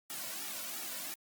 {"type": "noise with flanger", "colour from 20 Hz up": "white", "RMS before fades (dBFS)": -41, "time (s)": [0.1, 1.14], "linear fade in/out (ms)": 0, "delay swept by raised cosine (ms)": [1.9, 2.47], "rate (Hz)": 2.9, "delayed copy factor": -0.8, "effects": ["high-pass 200 Hz 12 dB/octave", "Opus 48 kbps"]}